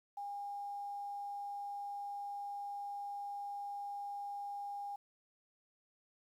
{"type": "tone with quantisation", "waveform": "sine", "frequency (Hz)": 810, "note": "G#5", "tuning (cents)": -43, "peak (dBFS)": -40, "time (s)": [0.17, 4.96], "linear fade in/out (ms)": 5, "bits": 11, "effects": []}